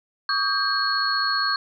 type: tone cluster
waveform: sine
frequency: 1133 / 1248 / 1594 / 4331 Hz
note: C#6 / D#6 / G6 / C#8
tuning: +37 / +5 / +28 / -41 cents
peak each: -26 / -30 / -25 / -24 dBFS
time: 0.29-1.56 s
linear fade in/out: 2 ms
effects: none